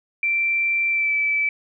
sine tone with pitch glide, 2349 to 2311 Hz, D7 to D7, 0 to -28 cents, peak -18 dBFS, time 0.23-1.49 s, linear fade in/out 2 ms, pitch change -28 cents, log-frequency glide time 0.89-1.14 s, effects none

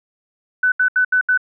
sine tone bursts, 1500 Hz, F#6, 23 cents sharp, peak -12 dBFS, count 5, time 0.63-1.376 s, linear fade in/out 5 ms, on 90 ms, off 74 ms, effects none

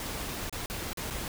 pink noise with dropouts, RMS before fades -36 dBFS, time 0-1.28 s, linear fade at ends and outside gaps 1 ms, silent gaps 0.496-0.526 / 0.66-0.699 / 0.932-0.972 / 1.102-1.107 s, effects none

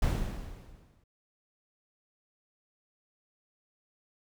brown noise with exponential decay, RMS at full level -25 dBFS, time 0.02-1.04 s, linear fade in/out 5 ms, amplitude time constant 220 ms, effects none

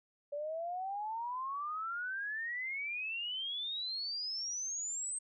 sine exponential sweep, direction up, 570 to 8380 Hz, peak -36 dBFS, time 0.32-5.19 s, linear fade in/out 10 ms, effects none

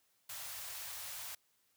white band-stop noise, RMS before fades -45 dBFS, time 0.29-1.35 s, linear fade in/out 5 ms, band 120 to 590 Hz, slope 24 dB/octave, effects white hiss -75 dBFS RMS until 1.76 s + high-pass 60 Hz 12 dB/octave

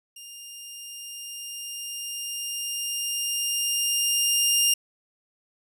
15% pulse tone with level ramp, 2808 Hz, F7, 9 cents sharp, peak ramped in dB -34 to -11 dBFS, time 0.16-4.74 s, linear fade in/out 5 ms, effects none

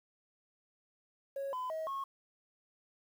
sine tone with pitch steps, 551 / 1012 / 637 / 1091 Hz, C#5 / B5 / D#5 / C#6, -11 / +42 / +41 / -28 cents, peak -34 dBFS, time 1.36-2.04 s, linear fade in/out 5 ms, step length 170 ms, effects tanh soft clip ceiling -32 dBFS + 10-bit

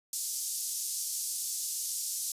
pink band-pass noise, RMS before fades -35 dBFS, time 0.13-2.32 s, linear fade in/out 2 ms, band 5600 to 13000 Hz, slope 24 dB/octave, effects resampled to 32000 Hz

